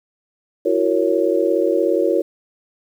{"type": "chord", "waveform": "sine", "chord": "F# dominant seventh", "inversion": "third", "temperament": "just", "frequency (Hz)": [333, 370, 462.5, 555], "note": ["E4", "F#4", "A#4", "C#5"], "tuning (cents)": [18, 0, -14, 2], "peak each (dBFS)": -20, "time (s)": [0.65, 2.22], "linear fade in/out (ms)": 10, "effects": ["8-bit"]}